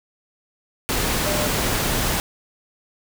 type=tone in noise; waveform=sine; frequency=600 Hz; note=D5; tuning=37 cents sharp; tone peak=-26 dBFS; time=1.26-1.47 s; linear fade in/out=0 ms; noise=pink; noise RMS=-22 dBFS; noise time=0.89-2.2 s; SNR=-7 dB; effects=none